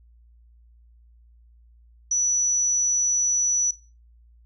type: tone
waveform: sine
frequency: 5920 Hz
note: F#8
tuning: in tune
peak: -19 dBFS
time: 2.11-3.71 s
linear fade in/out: 5 ms
effects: noise-tail reverb RT60 0.3 s tail -17 dB re dry + added 58 Hz sine -51 dBFS peak until 4.45 s